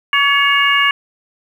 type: harmonic tone with a mistuned harmonic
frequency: 566 Hz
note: C#5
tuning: 36 cents sharp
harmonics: 2 / 3 / 4 / 5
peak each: -16 / -16 / -16 / -16 dBFS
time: 0.13-0.91 s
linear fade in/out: 2 ms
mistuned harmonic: 4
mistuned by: -36 cents
effects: 7-bit

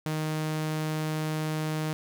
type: tone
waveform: sawtooth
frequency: 155.56 Hz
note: D#3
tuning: in tune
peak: -24 dBFS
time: 0.06-1.93 s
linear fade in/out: 0 ms
effects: none

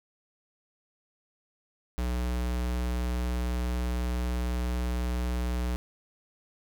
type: tone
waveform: square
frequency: 61 Hz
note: B1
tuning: 21 cents flat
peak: -28 dBFS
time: 1.98-5.76 s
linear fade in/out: 0 ms
effects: none

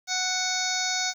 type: harmonic tone with a mistuned harmonic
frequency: 740 Hz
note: F#5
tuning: in tune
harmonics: 1 / 2 / 3 / 5 / 6 / 7 / 8 / 9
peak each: -33 / -33 / -33 / -33 / -33 / -33 / -33 / -33 dBFS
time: 0.07-1.14 s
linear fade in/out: 50 ms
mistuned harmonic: 7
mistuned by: +25 cents
effects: 9-bit

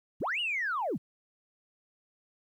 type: linear two-way sweep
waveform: sine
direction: up then down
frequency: 30.87 to 2960 to 99 Hz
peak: -28 dBFS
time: 0.2-0.98 s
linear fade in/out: 20 ms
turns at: 0.4 s
effects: tanh soft clip ceiling -24 dBFS + 11-bit

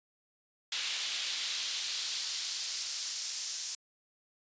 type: noise with high-pass filter sweep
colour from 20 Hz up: brown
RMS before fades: -36 dBFS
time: 0.72-3.75 s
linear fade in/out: 2 ms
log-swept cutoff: 3200 to 5800 Hz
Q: 1.7
effects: resampled to 16000 Hz

